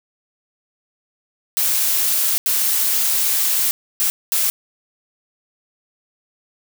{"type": "noise bursts at uneven times", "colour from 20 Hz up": "blue", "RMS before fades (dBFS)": -18, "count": 4, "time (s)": [[1.57, 2.38], [2.46, 3.71], [4, 4.1], [4.32, 4.5]], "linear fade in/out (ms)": 0, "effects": []}